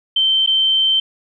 sine tone with dropouts, 3110 Hz, G7, 14 cents flat, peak -12 dBFS, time 0.16-1 s, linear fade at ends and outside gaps 5 ms, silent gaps 0.463-0.473 s, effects none

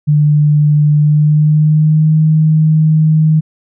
sine tone with pitch glide, 149 to 156.32 Hz, D3 to D#3, +25 to +8 cents, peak -6 dBFS, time 0.07-3.41 s, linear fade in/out 20 ms, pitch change +83 cents, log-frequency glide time 0.97-2.15 s, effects none

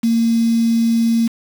sine tone with quantisation, 229.6 Hz, A#3, 26 cents flat, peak -12 dBFS, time 0.03-1.28 s, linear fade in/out 10 ms, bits 5, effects none

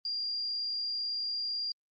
sine tone with amplitude modulation, 4788 Hz, D8, 33 cents sharp, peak -30 dBFS, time 0.05-1.72 s, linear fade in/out 2 ms, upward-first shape sine, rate 118 Hz, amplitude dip 30%, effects Opus 24 kbps

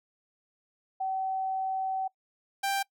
sine / sawtooth tone pair in turn, 763 / 788.1 Hz, G5 / G5, -47 / +9 cents, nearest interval minor second, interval 56 cents, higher second, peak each -28 / -23 dBFS, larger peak second, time 1-2.08 / 2.63-2.83 s, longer first, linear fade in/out 10 ms, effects noise-tail reverb RT60 0.1 s tail -23 dB re dry

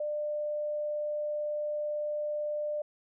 sine tone, 597 Hz, D5, 28 cents sharp, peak -30 dBFS, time 0-2.82 s, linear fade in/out 5 ms, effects none

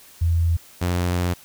sine / sawtooth tone pair in turn, 83.9 / 88.61 Hz, E2 / F2, +31 / +26 cents, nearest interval minor second, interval 95 cents, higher second, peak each -16 dBFS, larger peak neither, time 0.21-0.57 / 0.81-1.34 s, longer second, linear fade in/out 10 ms, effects white hiss -48 dBFS RMS until 1.44 s

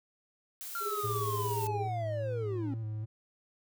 blue noise, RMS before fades -42 dBFS, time 0.61-1.67 s, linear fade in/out 0 ms
triangle linear sweep, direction down, 1396.9 to 261.6 Hz, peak -32 dBFS, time 0.75-2.74 s, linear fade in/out 2 ms
sine tone with tremolo, 410.9 Hz, G#4, 18 cents flat, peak -32 dBFS, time 0.8-1.89 s, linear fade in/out 50 ms, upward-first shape sine, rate 17 Hz, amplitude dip 80%
triangle tone with vibrato, 110 Hz, A2, in tune, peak -32 dBFS, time 1.03-3.06 s, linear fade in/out 20 ms, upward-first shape square, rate 2.5 Hz, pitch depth 31 cents each way
effects none

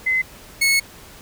sine / sawtooth tone pair in turn, 2046 / 2195 Hz, C7 / C#7, -39 / -18 cents, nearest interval minor second, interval 121 cents, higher second, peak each -16 / -11 dBFS, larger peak second, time 0.06-0.22 / 0.61-0.8 s, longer second, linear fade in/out 10 ms, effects pink hiss -43 dBFS RMS until 1.21 s

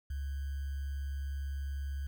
sine tone with sample-and-hold, 69.4 Hz, C#2, 3 cents sharp, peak -34 dBFS, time 0.1-2.07 s, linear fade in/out 5 ms, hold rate 1575 Hz, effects none

